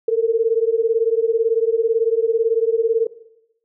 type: beating tone pair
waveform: sine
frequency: 446.2 / 464.2 Hz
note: A4 / A#4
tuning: +24 / -7 cents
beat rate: 18 Hz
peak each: -17 / -18 dBFS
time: 0.08-3.07 s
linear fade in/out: 5 ms
effects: noise-tail reverb RT60 0.8 s tail -17 dB re dry